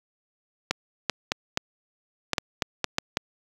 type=clicks; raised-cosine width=0.2 ms; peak=-5 dBFS; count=10; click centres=0.71 / 1.097 / 1.319 / 1.574 / 2.333 / 2.382 / 2.622 / 2.843 / 2.984 / 3.171 s; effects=high-pass 80 Hz 12 dB/octave + 7-bit